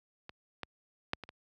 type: clicks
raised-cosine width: 0.3 ms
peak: -28 / -21 / -14 / -27 / -30 dBFS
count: 5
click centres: 0.294 / 0.633 / 1.134 / 1.237 / 1.291 s
effects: high-pass 60 Hz 12 dB/octave